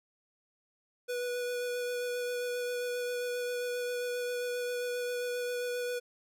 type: tone with vibrato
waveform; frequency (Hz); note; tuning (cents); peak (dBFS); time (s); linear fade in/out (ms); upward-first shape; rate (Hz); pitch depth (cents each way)
square; 490; B4; -14; -33; 1.08-6; 20; sine; 7.5; 11
effects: none